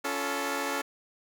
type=chord; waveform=10% pulse; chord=Db augmented; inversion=none; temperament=equal with one note detuned; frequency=280.2 / 349.2 / 440 Hz; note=Db4 / F4 / A4; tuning=+19 / 0 / 0 cents; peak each=-24 / -29 / -25 dBFS; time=0.04-0.82 s; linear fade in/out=10 ms; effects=none